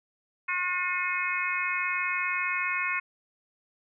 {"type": "harmonic tone", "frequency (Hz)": 360.5, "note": "F#4", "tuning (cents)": -45, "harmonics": [3, 4, 5, 6, 7], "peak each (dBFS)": [-33, -34, -35, -31, -32], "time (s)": [0.48, 3], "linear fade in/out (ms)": 10, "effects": []}